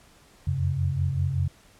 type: tone cluster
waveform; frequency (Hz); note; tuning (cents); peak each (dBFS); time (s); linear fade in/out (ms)
sine; 86.8 / 92.1 / 135.9; F2 / F#2 / C#3; -10 / -7 / -34; -29 / -27 / -26; 0.47-1.48; 5
effects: pink hiss -56 dBFS RMS until 1.79 s + low-pass 11000 Hz 12 dB/octave